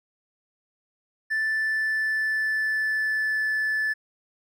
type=tone with pitch glide; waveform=triangle; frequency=1760 to 1740.8 Hz; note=A6 to A6; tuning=0 to -19 cents; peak=-20 dBFS; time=1.3-3.94 s; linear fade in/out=20 ms; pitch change=-19 cents; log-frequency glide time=1.51-3.53 s; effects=tanh soft clip ceiling -17 dBFS